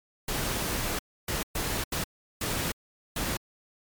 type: noise bursts at uneven times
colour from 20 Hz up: pink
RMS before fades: -30 dBFS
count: 6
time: 0.28-0.99 / 1.28-1.43 / 1.55-1.84 / 1.92-2.04 / 2.41-2.72 / 3.16-3.37 s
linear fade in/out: 5 ms
effects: MP3 96 kbps